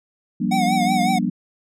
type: chord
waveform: sine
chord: G minor seventh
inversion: third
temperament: equal with one note detuned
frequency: 174.61 / 196 / 238.3 / 293.7 Hz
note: F3 / G3 / Bb3 / D4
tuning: 0 / 0 / +38 / 0 cents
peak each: -25 / -22 / -22 / -27 dBFS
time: 0.4-1.3 s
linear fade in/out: 10 ms
type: tone with vibrato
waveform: square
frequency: 740 Hz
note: F#5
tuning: in tune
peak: -19 dBFS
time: 0.51-1.19 s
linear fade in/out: 10 ms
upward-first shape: triangle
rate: 5.4 Hz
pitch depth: 90 cents each way
effects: low-pass 11000 Hz 12 dB/octave + MP3 96 kbps